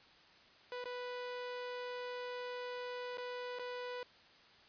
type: tone with dropouts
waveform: sawtooth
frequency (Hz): 493.9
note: B4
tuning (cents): 0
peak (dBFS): -37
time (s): 0.72-4.03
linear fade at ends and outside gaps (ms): 1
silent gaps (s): 0.841-0.856 / 3.173-3.181 / 3.587-3.594
effects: white hiss -62 dBFS RMS until 4.68 s + resampled to 11025 Hz